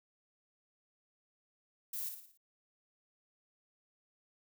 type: noise with echo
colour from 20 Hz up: violet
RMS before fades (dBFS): -40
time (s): 1.93-2.09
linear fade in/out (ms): 5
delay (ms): 57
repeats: 5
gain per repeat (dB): -6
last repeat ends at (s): 2.375
effects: none